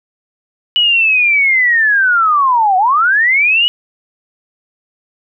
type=linear two-way sweep; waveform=sine; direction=down then up; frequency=2960 to 723 to 2960 Hz; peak=-8 dBFS; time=0.76-3.68 s; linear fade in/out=0 ms; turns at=2.77 s; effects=none